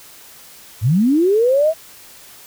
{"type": "linear sweep", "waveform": "sine", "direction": "up", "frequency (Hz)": [92.5, 659.3], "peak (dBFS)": -11, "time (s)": [0.81, 1.74], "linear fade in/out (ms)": 50, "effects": ["white hiss -42 dBFS RMS until 2.46 s"]}